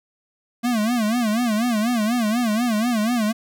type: tone with vibrato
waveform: square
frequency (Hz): 227.7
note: A#3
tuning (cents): -40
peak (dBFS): -19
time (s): 0.63-3.33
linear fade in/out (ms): 20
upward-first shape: sine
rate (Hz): 4.1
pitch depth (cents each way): 150
effects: none